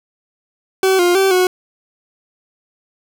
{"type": "tone with pitch steps", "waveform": "40% pulse", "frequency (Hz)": [380.7, 352.7, 386.4, 366.3], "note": ["F#4", "F4", "G4", "F#4"], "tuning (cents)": [49, 17, -25, -17], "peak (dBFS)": -10, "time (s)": [0.83, 1.47], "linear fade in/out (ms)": 2, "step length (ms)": 160, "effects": []}